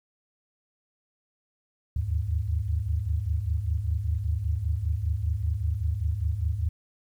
sine tone cluster, 73.8 / 78.9 / 103.3 Hz, D2 / D#2 / G#2, +9 / +25 / -9 cents, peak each -29 dBFS, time 1.96-6.69 s, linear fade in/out 5 ms, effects 10-bit

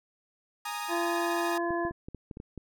sawtooth chord, Ab suspended second, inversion none, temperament equal with one note detuned, 830.6 / 932.3 / 1238.8 Hz, Ab5 / Bb5 / Eb6, 0 / 0 / -8 cents, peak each -34 dBFS, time 0.65-1.58 s, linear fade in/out 5 ms
harmonic tone, 341.9 Hz, F4, 37 cents flat, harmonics 1 / 2 / 3 / 5, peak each -30 / -33 / -35 / -37 dBFS, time 0.88-1.92 s, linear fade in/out 50 ms
clicks, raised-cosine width 3 ms, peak -27 dBFS, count 9, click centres 1.706 / 1.851 / 1.91 / 2.085 / 2.147 / 2.312 / 2.371 / 2.401 / 2.577 s
effects none

